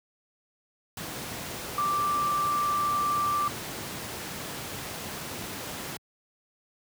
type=tone in noise; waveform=sine; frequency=1174.7 Hz; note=D6; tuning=in tune; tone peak=-24 dBFS; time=1.78-3.48 s; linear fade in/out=2 ms; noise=pink; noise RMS=-36 dBFS; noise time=0.97-5.97 s; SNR=+9 dB; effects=high-pass 100 Hz 12 dB/octave